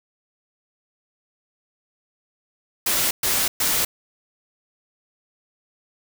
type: noise bursts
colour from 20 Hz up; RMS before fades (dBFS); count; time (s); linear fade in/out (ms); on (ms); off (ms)
white; -21; 3; 2.86-3.85; 5; 250; 120
effects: none